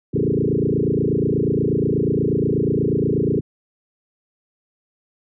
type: tone with frequency modulation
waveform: sine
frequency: 277.2 Hz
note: C#4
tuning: in tune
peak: -16 dBFS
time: 0.13-3.41 s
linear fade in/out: 20 ms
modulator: 28.3 Hz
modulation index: 6
effects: none